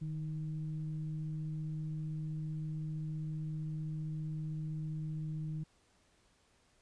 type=tone with frequency modulation; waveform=sine; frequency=154.3 Hz; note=D#3; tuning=14 cents flat; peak=-36 dBFS; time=0.01-5.64 s; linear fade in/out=10 ms; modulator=162 Hz; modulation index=0.33; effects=pink hiss -70 dBFS RMS until 6.81 s + resampled to 22050 Hz